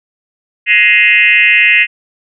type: tone with frequency modulation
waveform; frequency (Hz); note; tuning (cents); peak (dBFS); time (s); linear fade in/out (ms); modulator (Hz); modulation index
sine; 2302; D7; -35; -5; 0.66-1.87; 50; 206; 2.3
effects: none